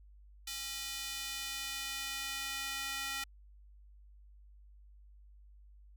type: tone with high-pass filter sweep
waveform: square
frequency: 272.8 Hz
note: C#4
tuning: 28 cents flat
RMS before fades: -40 dBFS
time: 0.47-3.24 s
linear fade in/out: 5 ms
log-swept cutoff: 3500 to 1900 Hz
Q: 1
effects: added 50 Hz sine -55 dBFS peak until 5.96 s